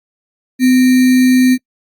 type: tone with sample-and-hold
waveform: sine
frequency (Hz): 254.5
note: C4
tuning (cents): -48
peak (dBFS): -6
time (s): 0.59-1.58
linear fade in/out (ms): 50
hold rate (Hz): 2100
effects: noise-tail reverb RT60 0.1 s tail -26 dB re dry + Opus 48 kbps